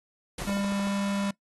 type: noise with exponential decay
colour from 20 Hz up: pink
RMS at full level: -34 dBFS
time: 0.38-1.03 s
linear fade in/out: 5 ms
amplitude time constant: 140 ms
type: click train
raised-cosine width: 1 ms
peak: -24 dBFS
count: 7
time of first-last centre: 0.42-0.871 s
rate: 13.3 Hz
type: tone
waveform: square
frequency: 199.4 Hz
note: G3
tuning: 30 cents sharp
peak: -27 dBFS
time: 0.47-1.31 s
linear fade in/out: 5 ms
effects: noise-tail reverb RT60 0.1 s tail -21 dB re dry + AAC 32 kbps

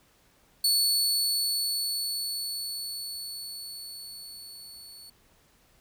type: tone with level ramp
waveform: sawtooth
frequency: 4435 Hz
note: C#8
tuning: in tune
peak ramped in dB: -18 to -43 dBFS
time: 0.64-5.1 s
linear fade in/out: 5 ms
effects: pink hiss -63 dBFS RMS until 5.8 s

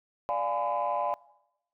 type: chord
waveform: sine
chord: D diminished seventh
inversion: none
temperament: equal with one note detuned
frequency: 587.3 / 698.5 / 830.6 / 1011.4 Hz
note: D5 / F5 / Ab5 / Cb6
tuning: 0 / 0 / 0 / +41 cents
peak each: -31 dBFS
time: 0.29-1.14 s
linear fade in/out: 0 ms
effects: noise-tail reverb RT60 0.9 s tail -22 dB re dry + tanh soft clip ceiling -20 dBFS

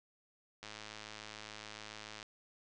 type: click train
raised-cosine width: 0.2 ms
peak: -29 dBFS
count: 172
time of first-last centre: 0.63-2.228 s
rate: 107 Hz
effects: resampled to 24000 Hz

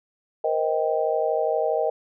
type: chord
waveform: sine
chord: C minor seventh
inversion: third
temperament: just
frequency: 470.9 / 523.3 / 627.9 / 784.9 Hz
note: Bb4 / C5 / Eb5 / G5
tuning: +18 / 0 / +16 / +2 cents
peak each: -25 / -29 / -24 / -28 dBFS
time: 0.44-1.9 s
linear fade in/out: 5 ms
effects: none

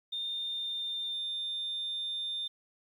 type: tone with pitch glide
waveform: sine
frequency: 3627 to 3600 Hz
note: A#7 to A7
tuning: -48 to +39 cents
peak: -32 dBFS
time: 0.12-2.48 s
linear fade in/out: 10 ms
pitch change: -13 cents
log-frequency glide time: 0.23-1.19 s
effects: tanh soft clip ceiling -28 dBFS + 11-bit

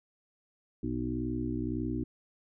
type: harmonic tone with a mistuned harmonic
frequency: 61.74 Hz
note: B1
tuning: in tune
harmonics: 1 / 2 / 4 / 5 / 6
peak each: -39 / -38 / -35 / -35 / -41 dBFS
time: 0.83-2.04 s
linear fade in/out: 5 ms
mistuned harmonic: 2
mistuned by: +16 cents
effects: none

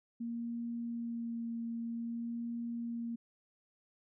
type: tone with vibrato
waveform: sine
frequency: 233.1 Hz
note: A#3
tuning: in tune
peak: -36 dBFS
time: 0.2-3.16 s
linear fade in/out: 10 ms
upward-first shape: sine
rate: 0.52 Hz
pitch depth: 13 cents each way
effects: none

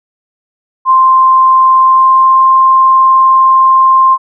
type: tone with pitch glide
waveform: sine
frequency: 1046.5 to 1053.2 Hz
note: C6 to C6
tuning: 0 to +11 cents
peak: -3 dBFS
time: 0.85-4.18 s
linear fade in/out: 50 ms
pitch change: +11 cents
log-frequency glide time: 1.75-2.42 s
effects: none

